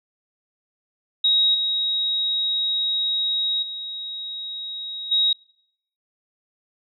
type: tone with level steps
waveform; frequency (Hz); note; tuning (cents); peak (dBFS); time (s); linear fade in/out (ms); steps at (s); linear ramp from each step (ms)
sine; 3796; A#7; +31; -15 / -20 / -29 / -16; 1.24-5.33; 5; 1.54 / 3.62 / 5.11; 10
effects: noise-tail reverb RT60 0.7 s tail -24 dB re dry